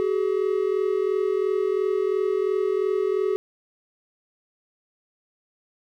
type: tone pair together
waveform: triangle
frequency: 379.4 / 422.3 Hz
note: F#4 / G#4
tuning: +43 / +29 cents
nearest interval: major second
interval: 186 cents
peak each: -21 / -22 dBFS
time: 0-3.36 s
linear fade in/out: 0 ms
effects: none